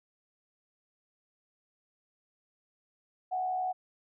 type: tone with frequency modulation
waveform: sine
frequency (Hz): 740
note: F#5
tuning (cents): 0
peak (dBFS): -29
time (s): 3.31-3.73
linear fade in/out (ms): 20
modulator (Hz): 71.7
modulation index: 0.35
effects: none